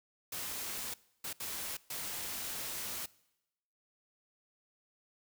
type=noise bursts at uneven times; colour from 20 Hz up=white; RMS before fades=-40 dBFS; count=4; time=0.32-0.94 / 1.24-1.33 / 1.4-1.77 / 1.9-3.06 s; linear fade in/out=5 ms; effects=noise-tail reverb RT60 0.9 s tail -22 dB re dry